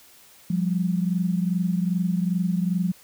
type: tone pair together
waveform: sine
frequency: 176.29 / 198.8 Hz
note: F3 / G3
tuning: +17 / +25 cents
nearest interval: major second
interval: 208 cents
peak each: -22 / -26 dBFS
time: 0.5-2.92 s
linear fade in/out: 5 ms
effects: white hiss -52 dBFS RMS until 3.03 s